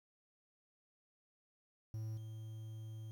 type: tone with level steps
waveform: triangle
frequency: 110 Hz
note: A2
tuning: in tune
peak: -38 / -43 dBFS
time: 1.94-3.11 s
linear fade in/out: 0 ms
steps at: 2.17 s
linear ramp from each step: 5 ms
effects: 11-bit